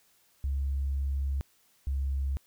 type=tone pair in turn; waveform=sine; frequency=68.8 / 68.25 Hz; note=C#2 / C#2; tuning=-12 / -26 cents; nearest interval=unison; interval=14 cents; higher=first; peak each=-26 dBFS; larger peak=neither; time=0.44-1.41 / 1.87-2.37 s; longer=first; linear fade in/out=0 ms; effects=tanh soft clip ceiling -23 dBFS + white hiss -66 dBFS RMS until 2.46 s